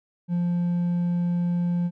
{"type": "tone with hard clipping", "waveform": "triangle", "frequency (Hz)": 174.61, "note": "F3", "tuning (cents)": 0, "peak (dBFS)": -22, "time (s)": [0.28, 1.91], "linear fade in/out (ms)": 50, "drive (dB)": 5, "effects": []}